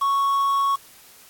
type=tone with quantisation; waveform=triangle; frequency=1108.7 Hz; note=C#6; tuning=in tune; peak=-16 dBFS; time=0.01-0.76 s; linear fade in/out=10 ms; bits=6; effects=white hiss -49 dBFS RMS until 1.29 s + AAC 64 kbps